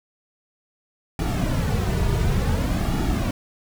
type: noise with flanger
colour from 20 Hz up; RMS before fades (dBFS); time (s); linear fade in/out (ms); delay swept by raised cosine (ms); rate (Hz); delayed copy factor
brown; -22; 1.19-3.31; 2; 1.9 to 3.8; 0.56; -0.65
effects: none